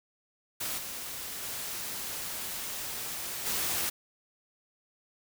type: noise with level steps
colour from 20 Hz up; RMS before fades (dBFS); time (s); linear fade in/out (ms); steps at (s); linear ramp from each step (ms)
white; -34 / -39 / -37 / -31; 0.6-3.9; 10; 0.77 / 1.42 / 3.45; 20
effects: none